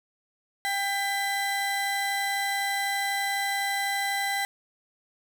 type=tone pair together; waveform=35% pulse; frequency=794 / 2001 Hz; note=G5 / B6; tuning=+22 / +22 cents; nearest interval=octave + major third; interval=1600 cents; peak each=-27 dBFS; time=0.65-4.45 s; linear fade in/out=0 ms; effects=none